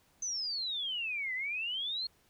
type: exponential two-way sweep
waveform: sine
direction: down then up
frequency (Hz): 6272 to 1975.5 to 4324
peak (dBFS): -33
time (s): 0.22-2.07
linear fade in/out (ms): 5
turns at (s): 1.34
effects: pink hiss -68 dBFS RMS until 2.29 s